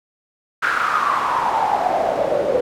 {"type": "noise with band-pass filter sweep", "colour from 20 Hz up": "pink", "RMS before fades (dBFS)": -19, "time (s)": [0.62, 2.61], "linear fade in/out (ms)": 10, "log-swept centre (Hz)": [1500, 490], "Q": 6.9, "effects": []}